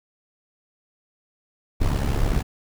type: noise with amplitude modulation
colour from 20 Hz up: brown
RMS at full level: -18 dBFS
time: 1.8-2.43 s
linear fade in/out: 20 ms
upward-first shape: sine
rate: 69.7 Hz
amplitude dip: 70%
effects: none